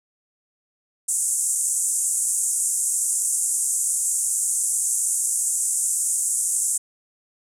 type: band-pass noise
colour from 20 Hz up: white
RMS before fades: -23 dBFS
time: 1.08-6.78 s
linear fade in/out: 10 ms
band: 7100 to 9800 Hz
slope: 48 dB/octave
effects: none